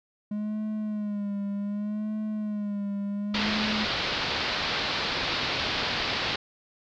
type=tone with vibrato; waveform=triangle; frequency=207.7 Hz; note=G#3; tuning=in tune; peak=-26 dBFS; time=0.31-3.85 s; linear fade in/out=5 ms; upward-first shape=sine; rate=0.66 Hz; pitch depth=58 cents each way
type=low-pass noise; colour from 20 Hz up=white; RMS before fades=-29 dBFS; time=3.34-6.36 s; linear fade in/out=5 ms; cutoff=4700 Hz; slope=48 dB/octave
effects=none